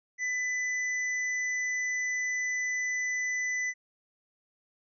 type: tone with tanh clipping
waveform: sine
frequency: 1998 Hz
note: B6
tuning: 20 cents sharp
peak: -30 dBFS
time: 0.18-3.74 s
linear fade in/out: 50 ms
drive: 17 dB
effects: resampled to 16000 Hz